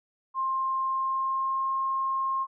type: tone with pitch glide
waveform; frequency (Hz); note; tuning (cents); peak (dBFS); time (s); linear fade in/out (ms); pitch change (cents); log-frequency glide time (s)
sine; 1058 to 1068.4; C6 to C6; +19 to +36; -25; 0.34-2.47; 50; +17; 0.83-1.73
effects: none